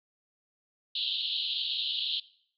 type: band-pass noise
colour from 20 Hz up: white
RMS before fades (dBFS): -32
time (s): 0.95-2.2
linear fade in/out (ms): 5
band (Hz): 2900 to 4200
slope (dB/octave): 96
effects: noise-tail reverb RT60 0.6 s tail -20 dB re dry